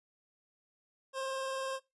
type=tone with vibrato; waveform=25% pulse; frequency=532 Hz; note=C5; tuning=29 cents sharp; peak=-31 dBFS; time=1.13-1.8 s; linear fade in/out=50 ms; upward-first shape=square; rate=20 Hz; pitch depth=15 cents each way; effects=noise-tail reverb RT60 0.2 s tail -19 dB re dry + resampled to 24000 Hz